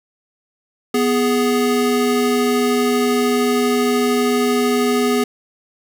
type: tone pair together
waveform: square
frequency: 246.6 / 415.3 Hz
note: B3 / G#4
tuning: -2 / 0 cents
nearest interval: major sixth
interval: 902 cents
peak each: -18 dBFS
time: 0.94-5.24 s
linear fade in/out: 5 ms
effects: 9-bit